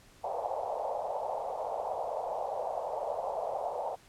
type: band-pass noise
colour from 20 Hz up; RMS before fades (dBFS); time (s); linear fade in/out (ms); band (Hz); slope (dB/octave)
white; -35; 0.23-3.96; 20; 500 to 870; 48
effects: pink hiss -59 dBFS RMS until 4.08 s + low-pass 11000 Hz 12 dB/octave